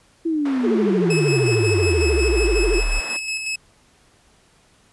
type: exponential sweep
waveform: sine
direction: down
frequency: 337.5 to 34.68 Hz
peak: -18 dBFS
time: 0.25-3 s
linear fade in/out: 10 ms
type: band-pass noise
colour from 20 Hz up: white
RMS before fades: -35 dBFS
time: 0.45-3.17 s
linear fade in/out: 5 ms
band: 250 to 1500 Hz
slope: 12 dB/octave
type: tone with vibrato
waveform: sine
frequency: 386.9 Hz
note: G4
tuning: 23 cents flat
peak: -18 dBFS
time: 0.63-2.81 s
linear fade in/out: 20 ms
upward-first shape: sine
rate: 13 Hz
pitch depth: 240 cents each way
type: tone with tremolo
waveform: sawtooth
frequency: 2587 Hz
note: E7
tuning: 33 cents flat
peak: -19 dBFS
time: 1.1-3.56 s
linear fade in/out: 5 ms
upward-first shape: square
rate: 5.5 Hz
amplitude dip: 40%
effects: pink hiss -56 dBFS RMS until 4.92 s + resampled to 24000 Hz